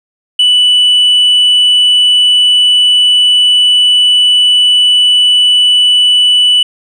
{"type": "tone with tanh clipping", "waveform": "sine", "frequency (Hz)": 2970, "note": "F#7", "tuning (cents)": 6, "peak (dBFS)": -5, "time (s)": [0.39, 6.63], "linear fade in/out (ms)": 5, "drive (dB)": 1, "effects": []}